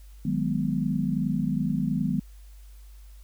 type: chord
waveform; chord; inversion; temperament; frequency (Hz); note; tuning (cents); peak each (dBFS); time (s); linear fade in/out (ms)
sine; G# minor seventh; second; equal; 155.56 / 185 / 207.7 / 246.9; D#3 / F#3 / G#3 / B3; 0 / 0 / 0 / 0; -29; 0.25-2.2; 5
effects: added 50 Hz sine -44 dBFS peak until 3.23 s + white hiss -61 dBFS RMS until 3.23 s